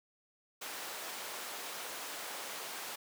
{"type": "high-pass noise", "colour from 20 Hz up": "pink", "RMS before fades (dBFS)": -43, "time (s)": [0.61, 2.96], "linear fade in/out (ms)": 10, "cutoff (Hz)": 550, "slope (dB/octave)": 12, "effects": []}